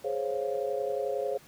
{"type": "chord", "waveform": "sine", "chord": "Db major seventh", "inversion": "second", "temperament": "equal with one note detuned", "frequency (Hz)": [418.2, 523.3, 554.4, 698.5], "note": ["Ab4", "C5", "Db5", "F5"], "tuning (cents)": [12, 0, 0, 0], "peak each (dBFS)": [-33, -33, -33, -38], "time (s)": [0.04, 1.38], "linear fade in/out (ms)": 10, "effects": ["pink hiss -55 dBFS RMS until 1.47 s", "high-pass 80 Hz 12 dB/octave"]}